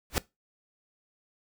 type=noise with exponential growth; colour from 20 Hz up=pink; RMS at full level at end=-21 dBFS; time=0.1-0.18 s; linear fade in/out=0 ms; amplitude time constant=16 ms; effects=noise-tail reverb RT60 0.2 s tail -20 dB re dry